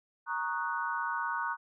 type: chord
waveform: sine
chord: D# minor seventh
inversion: second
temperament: equal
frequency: 932.3 / 1108.7 / 1244.5 / 1480 Hz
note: A#5 / C#6 / D#6 / F#6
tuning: 0 / 0 / 0 / 0 cents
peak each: -35 / -37 / -39 / -35 dBFS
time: 0.26-1.57 s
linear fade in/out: 50 ms
effects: none